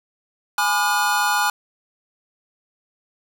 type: chord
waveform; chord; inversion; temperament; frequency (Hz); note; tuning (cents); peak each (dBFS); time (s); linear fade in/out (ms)
square; G# diminished seventh; none; just; 830.6 / 996.7 / 1196.1 / 1435.3; G#5 / B5 / D6 / F6; 0 / +16 / +31 / +47; -23 / -26 / -26 / -22; 0.58-1.5; 2
effects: none